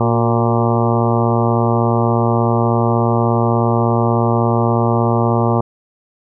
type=harmonic tone with a mistuned harmonic; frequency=116.54 Hz; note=A#2; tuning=in tune; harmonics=1 / 2 / 3 / 4 / 5 / 6 / 7 / 8 / 9 / 10; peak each=-16 / -19 / -21 / -22 / -23 / -24 / -24 / -25 / -26 / -26 dBFS; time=0-5.61 s; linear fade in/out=5 ms; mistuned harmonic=3; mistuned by=+43 cents; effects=none